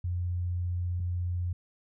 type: tone pair in turn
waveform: sine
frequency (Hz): 88.5 / 88.5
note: F2 / F2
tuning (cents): +23 / +23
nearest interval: unison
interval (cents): 0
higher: neither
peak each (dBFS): -28 / -28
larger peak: neither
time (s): 0.04-1 / 1-1.53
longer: first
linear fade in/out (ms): 5
effects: none